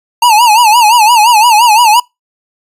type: tone with vibrato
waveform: square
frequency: 904 Hz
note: A5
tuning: 47 cents sharp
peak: -4 dBFS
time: 0.22-2 s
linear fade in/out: 5 ms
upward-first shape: sine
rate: 5.8 Hz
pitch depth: 140 cents each way
effects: noise-tail reverb RT60 0.2 s tail -25 dB re dry + resampled to 32000 Hz